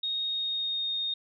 sine tone with pitch glide, 3729 to 3695 Hz, A#7 to A#7, 0 to -16 cents, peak -28 dBFS, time 0.03-1.14 s, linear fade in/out 5 ms, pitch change -16 cents, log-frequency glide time 0.25-0.91 s, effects none

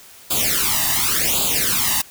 white noise with flanger, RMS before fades -19 dBFS, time 0.3-2.02 s, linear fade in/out 10 ms, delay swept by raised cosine 0.26 to 1.07 ms, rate 0.9 Hz, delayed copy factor +0.9, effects white hiss -44 dBFS RMS until 2.1 s

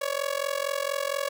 sawtooth tone with amplitude modulation, 560 Hz, C#5, 18 cents sharp, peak -19 dBFS, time 0.01-1.29 s, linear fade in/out 10 ms, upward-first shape sine, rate 44.3 Hz, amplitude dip 95%, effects none

